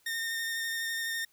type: tone with vibrato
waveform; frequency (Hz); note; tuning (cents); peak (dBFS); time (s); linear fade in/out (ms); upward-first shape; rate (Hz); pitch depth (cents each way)
sawtooth; 1827; A#6; -35; -28; 0.06-1.25; 5; square; 12; 11
effects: white hiss -67 dBFS RMS until 1.32 s